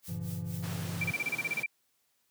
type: noise with tremolo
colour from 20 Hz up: blue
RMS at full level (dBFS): -45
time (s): 0.02-0.77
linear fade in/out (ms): 50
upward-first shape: triangle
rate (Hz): 4.2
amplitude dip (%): 100
type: chord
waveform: triangle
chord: G diminished seventh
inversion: none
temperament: just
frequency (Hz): 98 / 117.6 / 141.12 / 169.34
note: G2 / Bb2 / Db3 / Fb3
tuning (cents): 0 / +16 / +31 / +47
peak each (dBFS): -37 / -40 / -41 / -35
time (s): 0.08-1.12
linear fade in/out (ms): 10
type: high-pass noise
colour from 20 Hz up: pink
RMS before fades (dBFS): -43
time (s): 0.62-1.64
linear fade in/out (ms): 20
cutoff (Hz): 110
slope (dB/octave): 96
type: tone bursts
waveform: sine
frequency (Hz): 2349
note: D7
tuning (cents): 0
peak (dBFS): -28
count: 11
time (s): 1.01-1.662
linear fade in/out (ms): 5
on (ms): 32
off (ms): 30
effects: white hiss -74 dBFS RMS until 2.3 s + high-pass 60 Hz 12 dB/octave